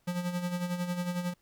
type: tone with tremolo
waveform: square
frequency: 177.2 Hz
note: F3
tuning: 25 cents sharp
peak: -29 dBFS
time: 0.07-1.34 s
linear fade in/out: 10 ms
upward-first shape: sine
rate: 11 Hz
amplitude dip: 60%
effects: pink hiss -71 dBFS RMS until 1.41 s